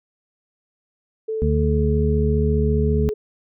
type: tone with pitch glide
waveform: sine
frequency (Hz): 440 to 424.5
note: A4 to G#4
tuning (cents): 0 to +38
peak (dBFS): -22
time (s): 1.28-3.14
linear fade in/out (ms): 10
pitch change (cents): -62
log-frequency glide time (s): 1.46-1.87
type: harmonic tone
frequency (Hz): 74.8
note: D2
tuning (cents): +32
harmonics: 1 / 2 / 3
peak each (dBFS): -19 / -22 / -24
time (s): 1.42-3.09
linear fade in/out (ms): 0
effects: none